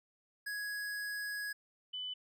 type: tone pair in turn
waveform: square / sine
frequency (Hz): 1667 / 3000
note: G#6 / F#7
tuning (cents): +6 / +23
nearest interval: minor seventh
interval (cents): 1017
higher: second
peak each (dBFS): -38 / -38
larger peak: neither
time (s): 0.46-1.53 / 1.93-2.14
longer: first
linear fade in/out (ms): 10
effects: none